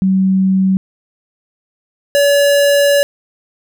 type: tone pair in turn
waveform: sine / square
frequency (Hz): 190 / 569.4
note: F#3 / C#5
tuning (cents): +46 / +46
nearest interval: octave + perfect fifth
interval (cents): 1900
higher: second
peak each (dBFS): -9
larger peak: neither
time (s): 0.02-0.77 / 2.15-3.03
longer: second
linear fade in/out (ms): 0
effects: none